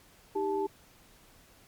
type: tone cluster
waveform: sine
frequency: 314.2 / 395.7 / 872 Hz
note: D#4 / G4 / A5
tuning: +17 / +16 / -16 cents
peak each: -37 / -29 / -34 dBFS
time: 0.35-0.67 s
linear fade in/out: 10 ms
effects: pink hiss -59 dBFS RMS until 1.67 s + MP3 96 kbps